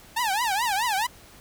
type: tone with vibrato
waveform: sawtooth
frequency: 869 Hz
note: A5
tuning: 22 cents flat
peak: -19 dBFS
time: 0.16-1.07 s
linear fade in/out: 10 ms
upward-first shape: triangle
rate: 4.7 Hz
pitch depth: 270 cents each way
effects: pink hiss -50 dBFS RMS until 1.4 s